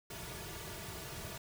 pink noise with comb filter, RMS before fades -45 dBFS, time 0.1-1.38 s, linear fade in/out 5 ms, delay 3.8 ms, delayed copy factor -0.85, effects none

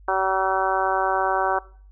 harmonic tone, 190.4 Hz, F#3, 50 cents sharp, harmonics 2 / 3 / 4 / 5 / 6 / 7 / 8, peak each -28 / -28 / -24 / -25 / -28 / -30 / -29 dBFS, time 0.08-1.59 s, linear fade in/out 5 ms, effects noise-tail reverb RT60 0.5 s tail -21 dB re dry + added 49 Hz sine -45 dBFS peak until 1.91 s

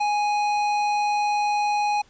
sine tone with tanh clipping, 830.6 Hz, G#5, in tune, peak -22 dBFS, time 0-2.02 s, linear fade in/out 10 ms, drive 14 dB, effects pink hiss -57 dBFS RMS until 2.09 s + resampled to 16000 Hz

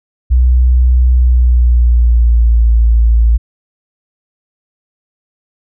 sine tone with pitch glide, 62.2 to 56.71 Hz, B1 to A#1, +13 to -47 cents, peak -5 dBFS, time 0.3-3.38 s, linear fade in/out 20 ms, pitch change -160 cents, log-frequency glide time 1.13-2.69 s, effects none

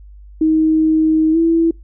sine tone with pitch glide, 315.5 to 330.4 Hz, D#4 to E4, +24 to +4 cents, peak -10 dBFS, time 0.41-1.71 s, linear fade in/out 5 ms, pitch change +80 cents, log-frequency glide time 1.32-1.37 s, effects noise-tail reverb RT60 0.2 s tail -26 dB re dry + added 50 Hz sine -36 dBFS peak until 1.83 s

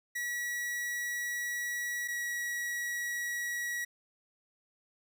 45% pulse tone pair in turn, 1930 / 1920.7 Hz, B6 / B6, -40 / -49 cents, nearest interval unison, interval 9 cents, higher first, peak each -33 / -33 dBFS, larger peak neither, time 0.15-2.08 / 2.08-3.85 s, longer first, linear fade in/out 10 ms, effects none

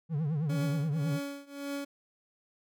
triangle tone with vibrato, 152.5 Hz, D#3, 34 cents flat, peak -26 dBFS, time 0.09-1.2 s, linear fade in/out 50 ms, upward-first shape triangle, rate 9.4 Hz, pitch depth 180 cents each way
30% pulse tone with tremolo, 281.9 Hz, C#4, 29 cents sharp, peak -30 dBFS, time 0.49-1.85 s, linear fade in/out 10 ms, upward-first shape triangle, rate 1.8 Hz, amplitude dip 95%
effects none

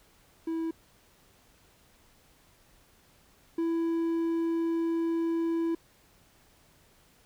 triangle tone pair in turn, 326.8 / 331.7 Hz, E4 / E4, -15 / +11 cents, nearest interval unison, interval 26 cents, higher second, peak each -27 / -24 dBFS, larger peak second, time 0.47-0.71 / 3.58-5.75 s, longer second, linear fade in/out 5 ms, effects pink hiss -62 dBFS RMS until 7.25 s

